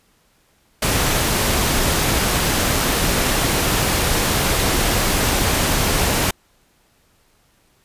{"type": "noise", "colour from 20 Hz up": "pink", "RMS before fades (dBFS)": -18, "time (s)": [0.82, 6.31], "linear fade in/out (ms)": 5, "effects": ["pink hiss -59 dBFS RMS until 7.84 s", "resampled to 32000 Hz"]}